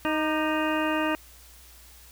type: harmonic tone with a mistuned harmonic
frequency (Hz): 311.1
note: D#4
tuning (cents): 0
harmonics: 1 / 2 / 3 / 4 / 5 / 6 / 8 / 9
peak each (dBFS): -27 / -30 / -32 / -33 / -34 / -35 / -36 / -37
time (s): 0.05-1.15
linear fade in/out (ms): 0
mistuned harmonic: 4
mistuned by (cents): -52
effects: added 60 Hz sine -52 dBFS peak until 2.11 s + white hiss -52 dBFS RMS until 2.11 s